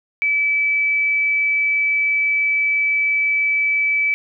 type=tone; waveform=sine; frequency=2303 Hz; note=D7; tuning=34 cents flat; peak=-15 dBFS; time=0.22-4.14 s; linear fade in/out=0 ms; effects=none